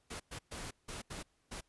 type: noise bursts at uneven times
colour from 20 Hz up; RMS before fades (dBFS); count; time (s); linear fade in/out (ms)
pink; -44; 6; 0.1-0.2 / 0.31-0.39 / 0.51-0.71 / 0.88-1.02 / 1.1-1.23 / 1.51-1.61; 10
effects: pink hiss -75 dBFS RMS until 1.68 s + resampled to 24000 Hz